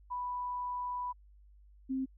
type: tone pair in turn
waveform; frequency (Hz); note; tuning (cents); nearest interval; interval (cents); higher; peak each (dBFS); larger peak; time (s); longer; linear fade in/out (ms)
sine; 987.8 / 263.8; B5 / C4; 0 / +14; octave + major seventh; 2286; first; -34 / -31; second; 0.1-1.13 / 1.89-2.06; first; 20
effects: added 50 Hz sine -56 dBFS peak until 2.17 s